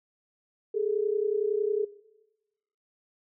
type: tone pair together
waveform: sine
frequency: 409.1 / 440 Hz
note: G#4 / A4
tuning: -26 / 0 cents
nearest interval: minor second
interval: 126 cents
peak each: -28 dBFS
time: 0.74-1.85 s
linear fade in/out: 10 ms
effects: noise-tail reverb RT60 1.0 s tail -20 dB re dry